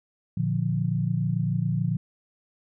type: chord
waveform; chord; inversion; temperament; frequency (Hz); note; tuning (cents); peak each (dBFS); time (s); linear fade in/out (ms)
sine; Bb major; none; equal with one note detuned; 116.54 / 147.6 / 174.61; Bb2 / D3 / F3; 0 / +9 / 0; -27; 0.37-1.97; 5
effects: none